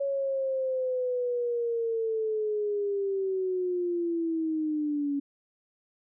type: linear sweep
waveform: sine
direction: down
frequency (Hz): 558 to 279.9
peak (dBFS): -26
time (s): 0-5.2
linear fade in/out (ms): 10
effects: none